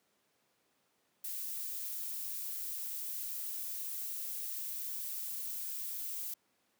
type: noise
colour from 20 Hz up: violet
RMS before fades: -40 dBFS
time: 1.24-6.34 s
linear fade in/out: 5 ms
effects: pink hiss -75 dBFS RMS until 6.79 s + high-pass 200 Hz 12 dB/octave